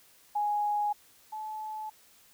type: tone pair in turn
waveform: sine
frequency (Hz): 830.6 / 863.4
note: G#5 / A5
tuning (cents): 0 / -33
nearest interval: minor second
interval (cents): 67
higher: second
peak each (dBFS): -26 / -35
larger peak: first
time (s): 0.35-0.93 / 1.32-1.9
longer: neither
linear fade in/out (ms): 10
effects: white hiss -60 dBFS RMS until 2.33 s